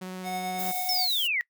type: tone with vibrato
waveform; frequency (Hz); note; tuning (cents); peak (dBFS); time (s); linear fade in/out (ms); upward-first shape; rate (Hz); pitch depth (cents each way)
sawtooth; 185; F#3; 0; -31; 0.01-0.72; 10; sine; 17; 9
type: tone with tremolo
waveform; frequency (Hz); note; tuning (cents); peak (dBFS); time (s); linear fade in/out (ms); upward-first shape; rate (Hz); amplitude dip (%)
square; 734; F#5; -14; -30; 0.23-1.09; 50; sine; 9.3; 25
type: noise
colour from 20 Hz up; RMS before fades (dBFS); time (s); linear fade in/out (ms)
violet; -33; 0.58-1.28; 20
type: linear sweep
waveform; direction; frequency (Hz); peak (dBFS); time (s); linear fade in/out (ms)
sine; down; 5440 to 1864.7; -24; 0.89-1.41; 0
effects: noise-tail reverb RT60 0.1 s tail -22 dB re dry